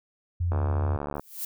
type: tone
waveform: sine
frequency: 87.31 Hz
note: F2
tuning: in tune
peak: -23 dBFS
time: 0.4-0.97 s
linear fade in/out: 10 ms
type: click train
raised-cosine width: 1 ms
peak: -18 dBFS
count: 50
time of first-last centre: 0.52-1.196 s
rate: 72.5 Hz
type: noise with exponential growth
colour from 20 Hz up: violet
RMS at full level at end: -29 dBFS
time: 1.15-1.45 s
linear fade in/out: 5 ms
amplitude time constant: 65 ms
effects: none